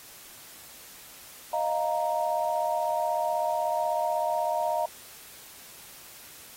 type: chord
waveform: sine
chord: Eb suspended second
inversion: none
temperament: equal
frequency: 622.3 / 698.5 / 932.3 Hz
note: Eb5 / F5 / Bb5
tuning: 0 / 0 / 0 cents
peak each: -29 dBFS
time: 1.53-4.86 s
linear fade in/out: 5 ms
effects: white hiss -48 dBFS RMS until 6.56 s + AAC 48 kbps